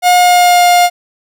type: tone with pitch glide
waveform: 45% pulse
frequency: 717 to 707.9 Hz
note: F5 to F5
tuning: +45 to +23 cents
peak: -5 dBFS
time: 0.02-0.9 s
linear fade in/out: 50 ms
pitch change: -22 cents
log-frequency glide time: 0.17-0.64 s
effects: none